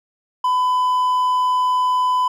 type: tone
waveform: triangle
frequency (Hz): 1004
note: B5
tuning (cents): +28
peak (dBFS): -13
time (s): 0.44-2.28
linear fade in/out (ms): 5
effects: none